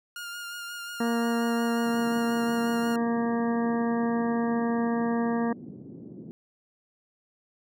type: tone with vibrato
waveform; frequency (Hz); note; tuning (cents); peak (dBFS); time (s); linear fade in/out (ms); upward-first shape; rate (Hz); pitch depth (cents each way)
sawtooth; 1413; F6; +20; -32; 0.16-2.96; 2; sine; 5.6; 22
type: harmonic tone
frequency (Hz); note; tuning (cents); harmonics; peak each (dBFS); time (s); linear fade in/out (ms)
233.1; A#3; 0; 1 / 2 / 3 / 4 / 5 / 7 / 8; -25 / -31 / -35 / -37 / -39 / -42 / -43; 1-5.53; 5
type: band-pass noise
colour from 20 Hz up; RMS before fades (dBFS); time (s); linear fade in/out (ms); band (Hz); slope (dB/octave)
pink; -43; 1.86-6.31; 0; 160 to 340; 24
effects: none